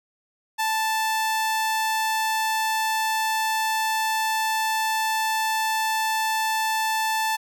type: tone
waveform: sawtooth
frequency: 880 Hz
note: A5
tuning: in tune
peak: -18 dBFS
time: 0.58-7.37 s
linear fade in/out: 20 ms
effects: none